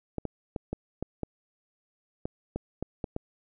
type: clicks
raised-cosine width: 2 ms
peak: -18 dBFS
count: 11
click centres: 0.183 / 0.253 / 0.562 / 0.73 / 1.026 / 1.233 / 2.255 / 2.56 / 2.826 / 3.042 / 3.164 s
effects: none